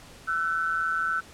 sine tone pair together, 1336.3 / 1500 Hz, E6 / F#6, +23 / +23 cents, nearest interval major second, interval 200 cents, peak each -27 dBFS, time 0.27-1.21 s, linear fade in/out 20 ms, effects pink hiss -49 dBFS RMS until 1.33 s + low-pass 10000 Hz 12 dB/octave

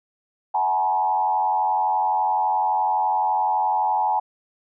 sine tone with frequency modulation, 850 Hz, G#5, 40 cents sharp, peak -18 dBFS, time 0.54-4.2 s, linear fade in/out 10 ms, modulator 91.8 Hz, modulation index 1.1, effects none

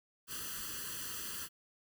white noise with comb filter, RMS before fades -42 dBFS, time 0.27-1.49 s, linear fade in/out 50 ms, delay 0.66 ms, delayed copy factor +0.95, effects none

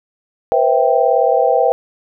sine chord, C major seventh, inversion third, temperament equal with one note detuned, 484.8 / 523.3 / 659.3 / 784 Hz, B4 / C5 / E5 / G5, -32 / 0 / 0 / 0 cents, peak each -16 dBFS, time 0.52-1.72 s, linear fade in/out 0 ms, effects none

